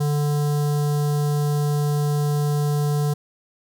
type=tone with notch filter; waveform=square; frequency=146.83 Hz; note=D3; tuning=in tune; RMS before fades=-21 dBFS; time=0-3.14 s; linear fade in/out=10 ms; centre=2300 Hz; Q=0.57; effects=none